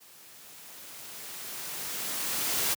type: noise with level ramp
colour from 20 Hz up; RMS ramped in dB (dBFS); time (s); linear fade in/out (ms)
white; -54 to -27; 0-2.75; 20
effects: high-pass 100 Hz 12 dB/octave